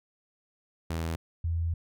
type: tone pair in turn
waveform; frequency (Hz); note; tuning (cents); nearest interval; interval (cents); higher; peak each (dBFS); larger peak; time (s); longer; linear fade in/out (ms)
sawtooth / sine; 82 / 83.48; E2 / E2; -9 / +22; unison; 31; second; -26; neither; 0.9-1.16 / 1.44-1.74; second; 5
effects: none